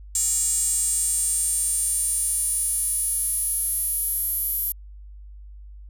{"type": "tone with high-pass filter sweep", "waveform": "square", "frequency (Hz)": 261.6, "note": "C4", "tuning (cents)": 0, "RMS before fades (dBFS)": -24, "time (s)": [0.15, 4.72], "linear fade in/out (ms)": 2, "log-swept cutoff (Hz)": [7700, 12000], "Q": 8, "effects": ["added 50 Hz sine -39 dBFS peak until 5.89 s"]}